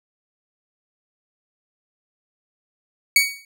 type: tone with exponential decay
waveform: sawtooth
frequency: 2247 Hz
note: C#7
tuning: 23 cents sharp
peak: -6 dBFS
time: 3.16-3.45 s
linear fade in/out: 2 ms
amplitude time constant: 61 ms
effects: none